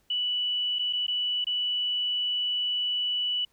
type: tone with dropouts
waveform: sine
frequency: 2960 Hz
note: F#7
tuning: in tune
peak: -25 dBFS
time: 0.1-3.45 s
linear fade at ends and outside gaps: 5 ms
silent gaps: 0.787-0.792 / 0.928-0.932 / 1.067-1.08 / 1.444-1.468 s
effects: pink hiss -68 dBFS RMS until 3.52 s